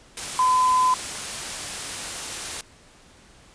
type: tone in noise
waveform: sine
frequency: 1015 Hz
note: B5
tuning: 47 cents sharp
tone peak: -16 dBFS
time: 0.39-0.94 s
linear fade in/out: 2 ms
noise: white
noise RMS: -31 dBFS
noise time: 0.17-2.61 s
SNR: +12 dB
effects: pink hiss -52 dBFS RMS until 3.54 s + resampled to 22050 Hz